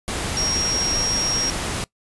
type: tone in noise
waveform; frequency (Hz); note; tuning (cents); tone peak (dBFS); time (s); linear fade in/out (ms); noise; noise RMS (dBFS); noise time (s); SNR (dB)
sine; 5600; F8; +4; -21; 0.37-1.5; 0; pink; -26; 0.08-1.84; +2
effects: noise-tail reverb RT60 0.1 s tail -22 dB re dry + resampled to 24000 Hz